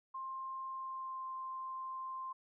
sine tone with pitch glide, 1057 to 1047.9 Hz, C6 to C6, +17 to +2 cents, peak -40 dBFS, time 0.14-2.33 s, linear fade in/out 10 ms, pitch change -15 cents, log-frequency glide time 0.69-1.33 s, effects none

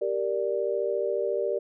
sine chord, G minor, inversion none, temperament equal, 392 / 466.2 / 587.3 Hz, G4 / Bb4 / D5, 0 / 0 / 0 cents, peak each -29 dBFS, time 0.01-1.59 s, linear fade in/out 10 ms, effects none

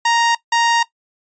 sawtooth tone pair in turn, 933 / 933 Hz, A#5 / A#5, +1 / +1 cents, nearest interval unison, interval 0 cents, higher neither, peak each -9 dBFS, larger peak neither, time 0.05-0.35 / 0.52-0.83 s, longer second, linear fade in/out 5 ms, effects noise-tail reverb RT60 0.1 s tail -18 dB re dry + resampled to 16000 Hz

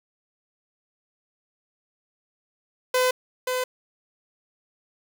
sawtooth tone with echo, 507 Hz, B4, 45 cents sharp, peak -15 dBFS, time 2.94-3.11 s, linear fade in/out 5 ms, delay 530 ms, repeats 1, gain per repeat -5 dB, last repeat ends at 3.64 s, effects 7-bit

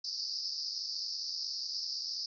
white band-pass noise, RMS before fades -38 dBFS, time 0.04-2.26 s, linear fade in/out 5 ms, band 4600 to 5300 Hz, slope 96 dB/octave, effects none

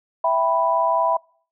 sine chord, E minor, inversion none, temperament equal, 659.3 / 784 / 987.8 Hz, E5 / G5 / B5, 0 / 0 / 0 cents, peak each -20 / -25 / -19 dBFS, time 0.24-1.17 s, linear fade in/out 5 ms, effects noise-tail reverb RT60 0.5 s tail -26 dB re dry

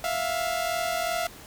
sawtooth tone pair together, 662.3 / 705 Hz, E5 / F5, +8 / +16 cents, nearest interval minor second, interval 108 cents, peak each -25 dBFS, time 0.04-1.27 s, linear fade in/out 2 ms, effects pink hiss -46 dBFS RMS until 1.46 s

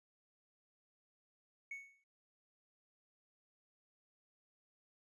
triangle tone with exponential decay, 2217 Hz, C#7, in tune, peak -38 dBFS, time 1.71-2.04 s, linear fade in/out 5 ms, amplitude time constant 70 ms, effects tanh soft clip ceiling -37 dBFS + resampled to 24000 Hz

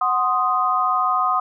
sine chord, C diminished, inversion second, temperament equal, 740 / 1046.5 / 1244.5 Hz, Gb5 / C6 / Eb6, 0 / 0 / 0 cents, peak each -23 / -22 / -19 dBFS, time 0.01-1.4 s, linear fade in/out 5 ms, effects none

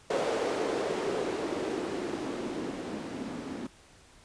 violet noise with low-pass filter sweep, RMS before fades -33 dBFS, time 0.1-3.67 s, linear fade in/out 5 ms, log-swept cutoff 480 to 240 Hz, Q 2.6, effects pink hiss -57 dBFS RMS until 4.24 s + resampled to 22050 Hz

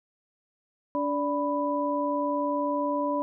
sine tone cluster, 288.8 / 584 / 989 Hz, D4 / D5 / B5, -29 / -10 / +2 cents, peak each -29 dBFS, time 0.95-3.22 s, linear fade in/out 0 ms, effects none

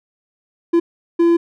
triangle tone bursts at uneven times, 339.1 Hz, E4, 49 cents sharp, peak -8 dBFS, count 2, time 0.73-0.8 / 1.19-1.37 s, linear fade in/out 10 ms, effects none

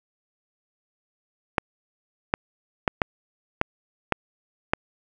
clicks, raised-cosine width 0.5 ms, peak -4 dBFS, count 7, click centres 1.582 / 2.339 / 2.878 / 3.018 / 3.614 / 4.123 / 4.735 s, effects none

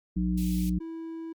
harmonic tone, 60.7 Hz, B1, 29 cents flat, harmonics 1 / 3 / 5, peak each -30 / -26 / -34 dBFS, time 0.16-0.79 s, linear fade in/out 10 ms
white high-pass noise, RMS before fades -44 dBFS, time 0.37-0.7 s, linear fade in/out 10 ms, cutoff 2200 Hz, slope 48 dB/octave
triangle tone, 327.2 Hz, E4, 13 cents flat, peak -33 dBFS, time 0.8-1.33 s, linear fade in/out 10 ms
effects Opus 48 kbps

